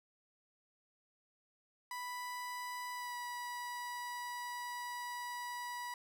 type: tone with pitch glide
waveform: 30% pulse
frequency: 987.8 to 974.2 Hz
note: B5 to B5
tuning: 0 to -24 cents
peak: -38 dBFS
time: 1.91-5.94 s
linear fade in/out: 2 ms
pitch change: -24 cents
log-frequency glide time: 2.94-3.17 s
effects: none

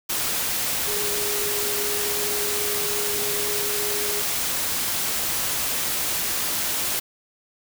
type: tone in noise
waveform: sine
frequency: 413.5 Hz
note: G#4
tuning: 8 cents flat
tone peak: -30 dBFS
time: 0.87-4.22 s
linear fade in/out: 10 ms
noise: white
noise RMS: -25 dBFS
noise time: 0.09-7 s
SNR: -8 dB
effects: none

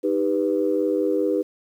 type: chord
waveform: sine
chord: Eb augmented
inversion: none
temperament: equal with one note detuned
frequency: 311.1 / 396.1 / 493.9 Hz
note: Eb4 / G4 / B4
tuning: 0 / +18 / 0 cents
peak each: -23 dBFS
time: 0.03-1.43 s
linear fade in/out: 20 ms
effects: tanh soft clip ceiling -9 dBFS + 9-bit

